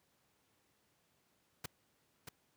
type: noise with echo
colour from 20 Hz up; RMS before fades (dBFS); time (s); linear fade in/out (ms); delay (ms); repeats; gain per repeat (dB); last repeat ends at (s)
pink; -41; 1.64-1.66; 5; 630; 1; -6; 2.29
effects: pink hiss -75 dBFS RMS until 2.56 s + high-pass 100 Hz 12 dB/octave